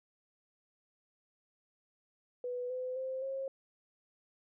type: tone with pitch steps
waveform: sine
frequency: 493.9 / 508.1 / 522.7 / 537.7 Hz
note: B4 / B4 / C5 / C5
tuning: 0 / +49 / -2 / +47 cents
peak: -35 dBFS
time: 2.44-3.48 s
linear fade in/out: 2 ms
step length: 260 ms
effects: none